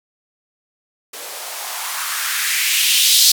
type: noise with band-pass filter sweep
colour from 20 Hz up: violet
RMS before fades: -18 dBFS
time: 1.13-3.32 s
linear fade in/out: 5 ms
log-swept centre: 450 to 4400 Hz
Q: 2.4
effects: none